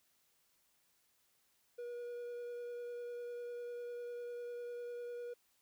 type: tone with vibrato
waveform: triangle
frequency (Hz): 481.3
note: B4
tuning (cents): -45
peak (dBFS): -40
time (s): 1.78-5.34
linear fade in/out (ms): 10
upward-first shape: triangle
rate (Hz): 10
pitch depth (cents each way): 12
effects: white hiss -75 dBFS RMS until 5.61 s